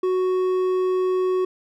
triangle tone with hard clipping, 370 Hz, F#4, in tune, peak -20 dBFS, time 0.03-1.45 s, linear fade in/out 5 ms, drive 9 dB, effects none

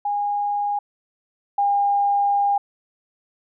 sine tone pair in turn, 819 / 807.3 Hz, G#5 / G#5, -24 / -49 cents, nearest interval unison, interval 25 cents, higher first, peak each -20 / -16 dBFS, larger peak second, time 0.05-0.79 / 1.58-2.58 s, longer second, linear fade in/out 5 ms, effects none

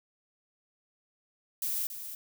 violet noise with echo, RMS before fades -32 dBFS, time 1.62-1.87 s, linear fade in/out 2 ms, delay 280 ms, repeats 1, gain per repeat -9 dB, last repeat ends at 2.15 s, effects none

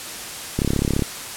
click train, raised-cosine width 3 ms, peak -7 dBFS, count 16, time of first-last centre 0.59-1.022 s, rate 34.7 Hz, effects white hiss -32 dBFS RMS until 1.36 s + low-pass 11000 Hz 12 dB/octave

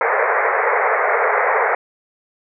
pink band-pass noise, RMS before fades -17 dBFS, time 0.01-1.75 s, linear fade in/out 2 ms, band 420 to 2200 Hz, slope 96 dB/octave, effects none

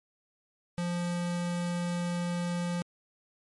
square tone, 174.61 Hz, F3, in tune, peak -30 dBFS, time 0.78-2.82 s, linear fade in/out 0 ms, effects MP3 48 kbps

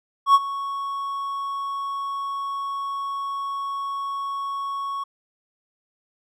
triangle tone with ADSR envelope, 1108.7 Hz, C#6, in tune, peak -7 dBFS, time 0.26-5.04 s, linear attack 85 ms, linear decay 39 ms, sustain -17 dB, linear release 10 ms, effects none

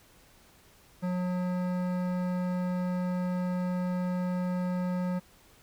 sine tone with hard clipping, 180.7 Hz, F#3, 41 cents flat, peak -30 dBFS, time 1.02-5.2 s, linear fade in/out 20 ms, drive 15 dB, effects pink hiss -59 dBFS RMS until 5.62 s

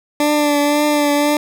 20% pulse tone with vibrato, 293.7 Hz, D4, in tune, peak -8 dBFS, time 0.2-1.37 s, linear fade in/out 2 ms, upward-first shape triangle, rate 1.9 Hz, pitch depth 31 cents each way, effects none

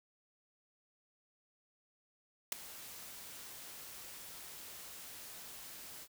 white noise with ADSR envelope, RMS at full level -30 dBFS, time 2.52-6.08 s, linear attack 3 ms, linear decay 8 ms, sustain -20 dB, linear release 56 ms, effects none

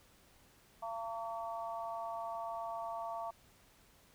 harmonic tone, 227.3 Hz, A#3, 43 cents flat, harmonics 3 / 4 / 5, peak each -41 / -43 / -45 dBFS, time 0.82-3.31 s, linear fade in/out 10 ms, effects pink hiss -65 dBFS RMS until 4.14 s

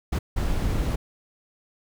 brown noise bursts at uneven times, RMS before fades -24 dBFS, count 2, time 0.12-0.19 / 0.36-0.96 s, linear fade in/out 10 ms, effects none

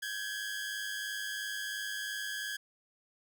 sawtooth tone pair together, 1570 / 1672.9 Hz, G6 / G#6, +2 / +12 cents, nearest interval minor second, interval 110 cents, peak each -37 / -34 dBFS, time 0.02-2.57 s, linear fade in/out 10 ms, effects 11-bit

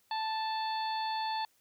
harmonic tone, 880 Hz, A5, in tune, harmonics 1 / 2 / 3 / 4 / 5, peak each -32 / -44 / -47 / -44 / -42 dBFS, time 0.11-1.45 s, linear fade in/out 2 ms, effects white hiss -70 dBFS RMS until 1.6 s

